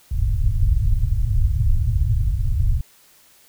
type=low-pass noise; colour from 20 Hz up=pink; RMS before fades=-18 dBFS; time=0.11-2.81 s; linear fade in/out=5 ms; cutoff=120 Hz; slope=48 dB/octave; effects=white hiss -53 dBFS RMS until 3.48 s